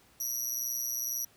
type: tone with amplitude modulation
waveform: 25% pulse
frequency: 5800 Hz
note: F#8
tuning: 35 cents flat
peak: -23 dBFS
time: 0.2-1.25 s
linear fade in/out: 5 ms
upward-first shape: sine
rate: 122 Hz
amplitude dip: 90%
effects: pink hiss -62 dBFS RMS until 1.36 s + high-pass 60 Hz 12 dB/octave